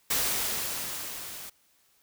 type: noise with level ramp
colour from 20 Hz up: white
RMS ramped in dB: -26 to -42 dBFS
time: 0.1-1.5 s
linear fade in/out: 10 ms
effects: white hiss -66 dBFS RMS until 2.02 s